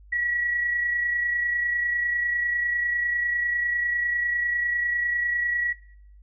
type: tone with amplitude modulation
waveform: sine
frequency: 1927 Hz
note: B6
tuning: 43 cents flat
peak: -21 dBFS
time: 0.12-5.73 s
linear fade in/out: 10 ms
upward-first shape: sine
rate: 30 Hz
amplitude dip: 35%
effects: noise-tail reverb RT60 0.6 s tail -17 dB re dry + added 50 Hz sine -47 dBFS peak until 6.22 s